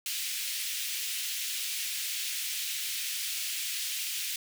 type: high-pass noise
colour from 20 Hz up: pink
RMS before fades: -34 dBFS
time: 0.06-4.36 s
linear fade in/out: 2 ms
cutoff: 2400 Hz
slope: 24 dB/octave
effects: none